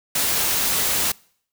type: noise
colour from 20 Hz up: white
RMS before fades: -21 dBFS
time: 0.15-1.12 s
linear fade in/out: 5 ms
effects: noise-tail reverb RT60 0.6 s tail -25 dB re dry